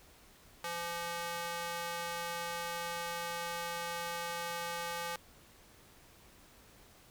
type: tone with high-pass filter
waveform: square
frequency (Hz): 170.9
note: F3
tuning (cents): -37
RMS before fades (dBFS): -39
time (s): 0.64-5.16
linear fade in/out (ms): 2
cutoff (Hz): 760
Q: 0.88
effects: pink hiss -60 dBFS RMS until 7.1 s